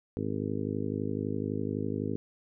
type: harmonic tone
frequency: 51.91 Hz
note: G#1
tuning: in tune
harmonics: 2 / 3 / 4 / 5 / 6 / 7 / 8 / 9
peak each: -37 / -39 / -37 / -35 / -39 / -42 / -38 / -41 dBFS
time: 0.17-2.16 s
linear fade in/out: 0 ms
effects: none